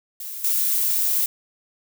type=noise with level steps; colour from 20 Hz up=violet; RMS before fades=-33 / -21 dBFS; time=0.2-1.26 s; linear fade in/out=2 ms; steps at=0.44 s; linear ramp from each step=2 ms; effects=none